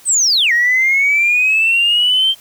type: linear two-way sweep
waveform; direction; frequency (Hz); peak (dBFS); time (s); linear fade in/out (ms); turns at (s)
sine; down then up; 8520 to 1864.7 to 3161; -9; 0.05-2.35; 50; 0.52
effects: tanh soft clip ceiling -6 dBFS + white hiss -44 dBFS RMS until 2.4 s